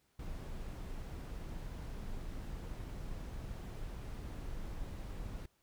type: noise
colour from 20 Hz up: brown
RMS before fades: -43 dBFS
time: 0.19-5.46 s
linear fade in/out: 5 ms
effects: pink hiss -75 dBFS RMS until 5.62 s